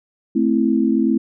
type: chord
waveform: sine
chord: A minor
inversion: none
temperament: equal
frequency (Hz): 220 / 261.6 / 329.6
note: A3 / C4 / E4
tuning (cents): 0 / 0 / 0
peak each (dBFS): -18 / -18 / -19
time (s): 0.35-1.18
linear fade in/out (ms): 10
effects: none